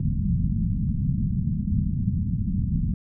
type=low-pass noise; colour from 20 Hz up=white; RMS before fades=-24 dBFS; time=0-2.94 s; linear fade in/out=2 ms; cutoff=210 Hz; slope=48 dB/octave; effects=none